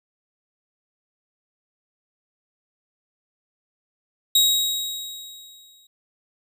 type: tone with exponential decay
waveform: sawtooth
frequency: 3804 Hz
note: A#7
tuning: 34 cents sharp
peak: -10 dBFS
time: 4.35-5.87 s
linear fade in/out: 5 ms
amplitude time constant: 330 ms
effects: none